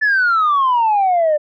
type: exponential sweep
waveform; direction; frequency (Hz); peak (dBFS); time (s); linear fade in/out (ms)
sine; down; 1760 to 587.3; -10; 0.01-1.38; 20
effects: tanh soft clip ceiling -9 dBFS